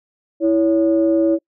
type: tone pair together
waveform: sine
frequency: 328.7 / 562 Hz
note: E4 / C#5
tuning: -5 / +24 cents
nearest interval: major sixth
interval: 929 cents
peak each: -13 / -17 dBFS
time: 0.4-1.39 s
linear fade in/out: 50 ms
effects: noise-tail reverb RT60 0.1 s tail -25 dB re dry + tanh soft clip ceiling -5 dBFS